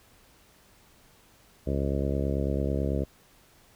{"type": "harmonic tone", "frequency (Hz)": 69.1, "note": "C#2", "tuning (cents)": -5, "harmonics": [1, 2, 3, 4, 5, 6, 7, 8, 9], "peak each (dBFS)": [-29, -32, -34, -35, -36, -37, -37, -38, -39], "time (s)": [1.66, 3.05], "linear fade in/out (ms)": 20, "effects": ["pink hiss -59 dBFS RMS until 3.75 s"]}